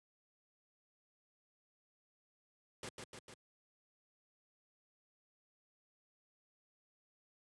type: noise with echo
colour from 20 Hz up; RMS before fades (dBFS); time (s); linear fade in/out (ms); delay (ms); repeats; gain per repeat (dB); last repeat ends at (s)
pink; -45; 2.83-2.89; 2; 150; 3; -3; 3.34
effects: high-pass 100 Hz 12 dB/octave + resampled to 22050 Hz